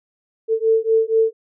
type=beating tone pair; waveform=sine; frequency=444.5 / 448.7 Hz; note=A4 / A4; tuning=+18 / +34 cents; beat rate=4.2 Hz; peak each=-17 dBFS; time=0.48-1.33 s; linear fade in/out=50 ms; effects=none